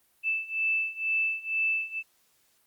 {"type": "beating tone pair", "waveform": "sine", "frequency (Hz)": [2637, 2639.1], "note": ["E7", "E7"], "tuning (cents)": [0, 1], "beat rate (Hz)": 2.1, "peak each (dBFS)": [-30, -28], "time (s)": [0.23, 2.03], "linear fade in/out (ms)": 50, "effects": ["white hiss -67 dBFS RMS until 2.66 s", "Opus 32 kbps"]}